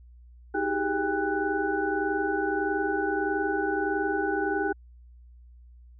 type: tone cluster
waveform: sine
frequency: 315.6 / 385.9 / 407.5 / 801 / 1487 Hz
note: D#4 / G4 / G#4 / G5 / F#6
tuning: +25 / -27 / -33 / +37 / +8 cents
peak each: -31 dBFS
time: 0.54-4.73 s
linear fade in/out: 10 ms
effects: added 60 Hz sine -48 dBFS peak until 5.99 s